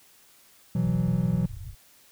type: chord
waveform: triangle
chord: B suspended fourth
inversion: none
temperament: equal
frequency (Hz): 123.47 / 164.81 / 185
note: B2 / E3 / F#3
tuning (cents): 0 / 0 / 0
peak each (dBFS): -25 / -24 / -25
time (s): 0.75-1.46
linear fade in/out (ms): 5
type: low-pass noise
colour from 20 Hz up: white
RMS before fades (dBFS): -38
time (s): 0.83-1.75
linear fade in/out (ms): 10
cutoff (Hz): 130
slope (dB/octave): 96
effects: white hiss -57 dBFS RMS until 2.11 s